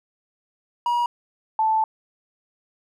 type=tone pair in turn; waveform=triangle / sine; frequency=958 / 878 Hz; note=A#5 / A5; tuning=+47 / -4 cents; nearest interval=major second; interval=151 cents; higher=first; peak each=-17 dBFS; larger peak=neither; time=0.86-1.06 / 1.59-1.84 s; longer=second; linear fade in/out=2 ms; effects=none